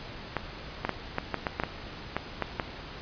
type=clicks; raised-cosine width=0.5 ms; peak=-12 dBFS; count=11; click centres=0.367 / 0.85 / 0.893 / 1.184 / 1.343 / 1.468 / 1.599 / 1.636 / 2.166 / 2.423 / 2.598 s; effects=pink hiss -42 dBFS RMS until 3.01 s + resampled to 11025 Hz